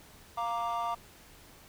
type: chord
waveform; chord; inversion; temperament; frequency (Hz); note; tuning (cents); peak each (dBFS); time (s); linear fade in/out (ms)
triangle; Bb major; second; equal; 698.5 / 932.3 / 1174.7; F5 / Bb5 / D6; 0 / 0 / 0; -32; 0.37-0.95; 10
effects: tanh soft clip ceiling -23 dBFS + pink hiss -55 dBFS RMS until 1.68 s